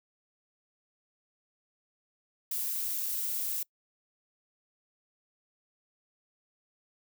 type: noise with ADSR envelope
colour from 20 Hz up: violet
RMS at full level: -31 dBFS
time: 2.51-3.63 s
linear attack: 6 ms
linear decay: 4 ms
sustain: -2 dB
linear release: 4 ms
effects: noise-tail reverb RT60 0.1 s tail -25 dB re dry